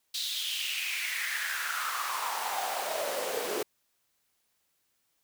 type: noise with high-pass filter sweep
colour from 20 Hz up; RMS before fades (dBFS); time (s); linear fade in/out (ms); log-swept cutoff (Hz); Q
pink; -33; 0.14-3.63; 5; 4000 to 400; 5
effects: white hiss -75 dBFS RMS until 5.23 s